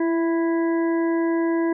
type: harmonic tone with a mistuned harmonic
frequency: 330 Hz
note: E4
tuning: 2 cents sharp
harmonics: 1 / 2 / 3 / 5 / 6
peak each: -19 / -31 / -32 / -36 / -39 dBFS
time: 0-1.73 s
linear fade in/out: 5 ms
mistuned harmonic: 1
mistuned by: +19 cents
effects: none